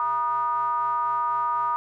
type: ring-modulated tone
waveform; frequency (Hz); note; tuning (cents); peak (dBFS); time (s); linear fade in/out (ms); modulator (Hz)
triangle; 136; C#3; -33; -17; 0-1.76; 0; 1090
effects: none